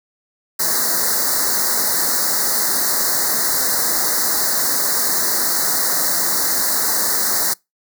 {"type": "band-stop noise", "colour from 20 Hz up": "white", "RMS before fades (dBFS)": -18, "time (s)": [0.59, 7.54], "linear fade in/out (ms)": 10, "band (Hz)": [2000, 4000], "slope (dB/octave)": 96, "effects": ["noise-tail reverb RT60 0.2 s tail -25 dB re dry", "high-pass 200 Hz 12 dB/octave"]}